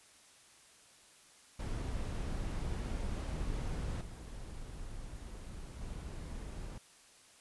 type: noise with level steps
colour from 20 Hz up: brown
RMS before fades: -37 / -46 / -43 dBFS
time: 1.59-6.78 s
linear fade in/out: 5 ms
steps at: 4.01 / 5.81 s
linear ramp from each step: 2 ms
effects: white hiss -61 dBFS RMS until 7.4 s + resampled to 24000 Hz